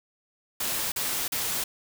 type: noise bursts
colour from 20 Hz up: white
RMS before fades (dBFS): -29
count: 3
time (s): 0.6-1.64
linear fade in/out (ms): 5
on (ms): 320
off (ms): 40
effects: none